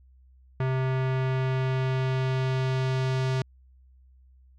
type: tone with low-pass filter sweep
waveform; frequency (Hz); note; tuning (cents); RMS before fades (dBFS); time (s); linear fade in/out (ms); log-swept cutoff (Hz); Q
square; 130.81; C3; 0; -26; 0.6-3.42; 2; 2000 to 5100; 1
effects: added 64 Hz sine -53 dBFS peak until 4.58 s